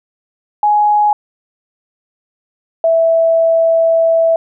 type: tone pair in turn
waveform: sine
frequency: 836 / 658 Hz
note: G#5 / E5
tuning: +11 / -3 cents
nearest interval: major third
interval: 414 cents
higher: first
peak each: -8 dBFS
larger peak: neither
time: 0.63-1.13 / 2.84-4.36 s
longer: second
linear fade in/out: 2 ms
effects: none